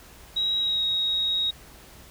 sine tone with pitch glide, 3836 to 3781 Hz, A#7 to A#7, +49 to +24 cents, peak -22 dBFS, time 0.36-1.51 s, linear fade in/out 10 ms, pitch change -25 cents, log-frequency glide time 0.59-0.83 s, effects added 60 Hz sine -53 dBFS peak until 2.1 s + pink hiss -49 dBFS RMS until 2.1 s

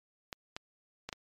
clicks, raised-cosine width 0.2 ms, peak -21 dBFS, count 4, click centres 0.328 / 0.565 / 1.09 / 1.128 s, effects MP3 64 kbps

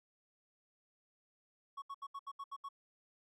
triangle tone bursts, 1108.7 Hz, C#6, in tune, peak -40 dBFS, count 8, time 1.77-2.689 s, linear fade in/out 10 ms, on 51 ms, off 73 ms, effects none

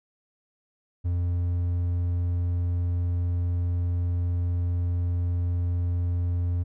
triangle tone, 87.6 Hz, F2, 6 cents sharp, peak -21 dBFS, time 1.04-6.64 s, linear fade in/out 20 ms, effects none

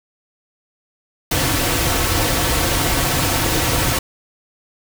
pink noise with comb filter, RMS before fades -18 dBFS, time 1.31-3.99 s, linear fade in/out 5 ms, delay 4.9 ms, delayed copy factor -0.55, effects none

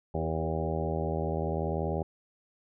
harmonic tone with a mistuned harmonic, 80.4 Hz, E2, 43 cents flat, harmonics 1 / 2 / 3 / 4 / 5 / 6 / 7 / 8 / 9 / 10, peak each -34 / -34 / -40 / -41 / -36 / -39 / -37 / -42 / -41 / -40 dBFS, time 0.14-2.03 s, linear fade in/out 5 ms, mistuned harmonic 5, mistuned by -21 cents, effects none

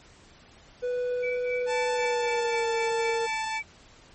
triangle tone with pitch glide, 493.9 to 460.8 Hz, B4 to A#4, 0 to -20 cents, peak -24 dBFS, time 0.82-3.27 s, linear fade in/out 20 ms, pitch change -120 cents, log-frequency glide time 1.91-2.72 s
sine tone with tremolo, 2302 Hz, D7, 35 cents flat, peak -30 dBFS, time 1.22-3.63 s, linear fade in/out 20 ms, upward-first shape sine, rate 3.9 Hz, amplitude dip 95%
sawtooth tone, 880 Hz, A5, in tune, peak -25 dBFS, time 1.66-3.61 s, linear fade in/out 50 ms
effects pink hiss -54 dBFS RMS until 4.14 s + MP3 32 kbps

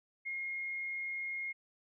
sine tone, 2144 Hz, C7, 42 cents sharp, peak -36 dBFS, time 0.25-1.53 s, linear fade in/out 20 ms, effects none

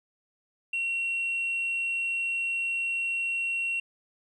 sine tone, 2733 Hz, F7, 38 cents flat, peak -25 dBFS, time 0.73-3.8 s, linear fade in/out 5 ms, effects tanh soft clip ceiling -24 dBFS + 11-bit

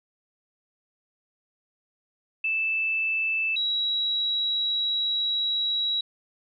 sine tone pair in turn, 2637 / 3878 Hz, E7 / B7, 0 / -32 cents, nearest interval perfect fifth, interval 668 cents, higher second, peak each -23 dBFS, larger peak neither, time 2.44-3.56 / 3.56-6.01 s, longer second, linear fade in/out 5 ms, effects none

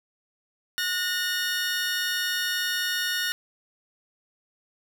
20% pulse tone pair together, 1454.1 / 1832 Hz, F#6 / A#6, -31 / -31 cents, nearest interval major third, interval 400 cents, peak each -23 dBFS, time 0.78-3.32 s, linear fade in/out 0 ms, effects none

